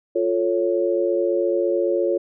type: chord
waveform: sine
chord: F augmented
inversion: none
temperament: equal with one note detuned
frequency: 351 / 440 / 554.4 Hz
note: F4 / A4 / C#5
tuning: +9 / 0 / 0 cents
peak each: -21 / -24 / -22 dBFS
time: 0.15-2.18 s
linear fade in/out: 10 ms
effects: none